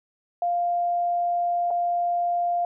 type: tone with dropouts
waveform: sine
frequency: 698.5 Hz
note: F5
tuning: in tune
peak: -21 dBFS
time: 0.42-2.65 s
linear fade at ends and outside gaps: 2 ms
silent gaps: 1.706-1.71 s
effects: none